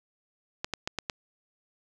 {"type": "clicks", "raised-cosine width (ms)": 0.2, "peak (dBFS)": -13, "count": 5, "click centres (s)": [0.645, 0.737, 0.875, 0.987, 1.098], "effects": []}